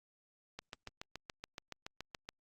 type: click train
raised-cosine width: 0.2 ms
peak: -26 dBFS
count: 13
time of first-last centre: 0.59-2.29 s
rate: 7.06 Hz
effects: Opus 48 kbps